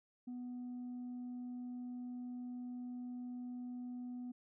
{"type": "tone", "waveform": "sine", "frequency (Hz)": 246.9, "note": "B3", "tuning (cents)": 0, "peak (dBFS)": -40, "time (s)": [0.27, 4.32], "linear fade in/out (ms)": 10, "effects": ["tanh soft clip ceiling -41 dBFS"]}